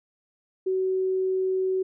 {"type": "tone", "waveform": "sine", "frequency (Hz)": 376.2, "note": "F#4", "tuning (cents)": 29, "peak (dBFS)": -22, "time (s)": [0.66, 1.83], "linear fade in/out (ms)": 10, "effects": []}